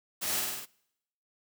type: noise with echo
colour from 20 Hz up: white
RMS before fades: -33 dBFS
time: 0.21-0.41 s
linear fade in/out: 20 ms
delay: 50 ms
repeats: 5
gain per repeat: -2 dB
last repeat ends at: 0.66 s
effects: noise-tail reverb RT60 0.8 s tail -24 dB re dry + high-pass 100 Hz 12 dB/octave